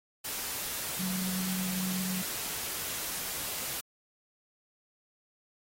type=tone in noise; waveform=sine; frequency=185.9 Hz; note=F#3; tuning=8 cents sharp; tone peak=-32 dBFS; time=0.99-2.22 s; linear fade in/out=10 ms; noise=white; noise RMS=-36 dBFS; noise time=0.24-3.81 s; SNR=+1 dB; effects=AAC 48 kbps